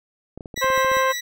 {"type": "clicks", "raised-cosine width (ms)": 2, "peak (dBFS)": -22, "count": 11, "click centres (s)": [0.376, 0.408, 0.458, 0.542, 0.577, 0.644, 0.702, 0.777, 0.847, 0.916, 0.969]}
{"type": "tone with tremolo", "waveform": "20% pulse", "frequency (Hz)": 1951, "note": "B6", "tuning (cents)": -22, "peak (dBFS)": -20, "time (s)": [0.56, 1.21], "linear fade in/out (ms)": 10, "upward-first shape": "sine", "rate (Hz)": 5.5, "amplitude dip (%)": 55}
{"type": "harmonic tone", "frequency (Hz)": 526, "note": "C5", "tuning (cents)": 9, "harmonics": [1, 2, 3, 4, 5, 6], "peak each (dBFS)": [-21, -20, -25, -30, -35, -38], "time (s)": [0.61, 1.13], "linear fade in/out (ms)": 20}
{"effects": []}